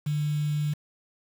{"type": "tone with quantisation", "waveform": "sine", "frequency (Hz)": 148.9, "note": "D3", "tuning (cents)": 24, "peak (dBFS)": -24, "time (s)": [0.06, 0.74], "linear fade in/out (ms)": 10, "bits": 7, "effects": []}